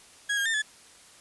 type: tone with pitch steps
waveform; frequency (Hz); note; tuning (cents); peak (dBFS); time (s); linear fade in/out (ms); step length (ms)
35% pulse; 1653 / 1619 / 1806 / 1718; G#6 / G#6 / A6 / A6; -9 / -45 / +45 / -42; -23; 0.29-0.622; 10; 83
effects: white hiss -53 dBFS RMS until 1.2 s + resampled to 24000 Hz